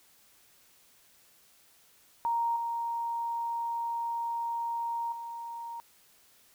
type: tone with level steps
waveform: sine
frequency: 932.3 Hz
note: A#5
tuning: in tune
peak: -26 / -30 / -37 dBFS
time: 2.25-5.8 s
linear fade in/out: 0 ms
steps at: 2.56 / 5.12 s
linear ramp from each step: 2 ms
effects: white hiss -62 dBFS RMS until 6.54 s